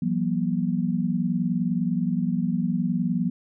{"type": "tone cluster", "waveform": "sine", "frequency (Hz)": [169.7, 189.1, 239.8], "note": ["F3", "F#3", "A#3"], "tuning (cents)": [-49, 38, 49], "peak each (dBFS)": -26, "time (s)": [0.02, 3.3], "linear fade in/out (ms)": 5, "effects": []}